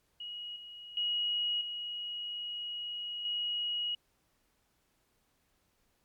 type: tone with level steps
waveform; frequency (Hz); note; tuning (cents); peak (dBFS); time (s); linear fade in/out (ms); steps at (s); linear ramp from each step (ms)
sine; 2899; F#7; -36; -39 / -45 / -29 / -36 / -31; 0.2-3.95; 5; 0.56 / 0.97 / 1.61 / 3.25; 2
effects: pink hiss -74 dBFS RMS until 6.04 s + MP3 96 kbps